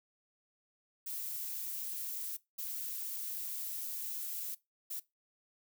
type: noise bursts at uneven times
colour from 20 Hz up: violet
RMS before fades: -40 dBFS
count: 3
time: 1.06-2.37 / 2.58-4.55 / 4.9-5 s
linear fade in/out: 10 ms
effects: noise-tail reverb RT60 0.2 s tail -20 dB re dry